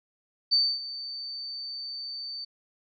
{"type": "tone with ADSR envelope", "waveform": "sine", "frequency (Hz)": 4567, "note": "D8", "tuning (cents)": -49, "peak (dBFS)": -18, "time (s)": [0.51, 2.45], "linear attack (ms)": 21, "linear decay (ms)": 260, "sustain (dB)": -16, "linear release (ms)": 11, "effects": []}